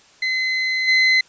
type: tone with level steps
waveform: 35% pulse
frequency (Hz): 2045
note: C7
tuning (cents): -40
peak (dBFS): -17 / -11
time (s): 0.22-1.21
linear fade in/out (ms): 5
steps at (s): 0.87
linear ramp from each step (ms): 20
effects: white hiss -51 dBFS RMS until 1.28 s + resampled to 16000 Hz